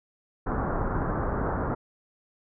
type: low-pass noise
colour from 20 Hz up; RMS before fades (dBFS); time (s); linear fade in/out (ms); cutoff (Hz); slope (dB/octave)
pink; -28; 0.46-1.75; 10; 1500; 48
effects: none